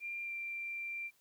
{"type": "tone with pitch glide", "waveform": "sine", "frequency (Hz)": [2385, 2363], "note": ["D7", "D7"], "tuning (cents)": [26, 10], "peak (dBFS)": -38, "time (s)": [0, 1.11], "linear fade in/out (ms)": 50, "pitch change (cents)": -16, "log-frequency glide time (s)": [0.23, 0.32], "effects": ["white hiss -71 dBFS RMS until 1.2 s"]}